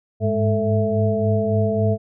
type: tone cluster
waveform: sine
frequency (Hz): 102.4 / 106 / 209.8 / 442.4 / 661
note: G#2 / G#2 / G#3 / A4 / E5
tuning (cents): -24 / +36 / +18 / +9 / +5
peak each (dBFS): -23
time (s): 0.2-1.98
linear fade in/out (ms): 50
effects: none